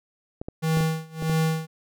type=clicks; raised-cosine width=2 ms; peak=-19 dBFS; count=6; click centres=0.415 / 0.485 / 0.772 / 0.807 / 1.224 / 1.297 s
type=tone with tremolo; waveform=square; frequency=160 Hz; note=D#3; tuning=49 cents sharp; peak=-20 dBFS; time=0.62-1.67 s; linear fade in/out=20 ms; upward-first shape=sine; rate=1.6 Hz; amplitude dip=95%
effects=none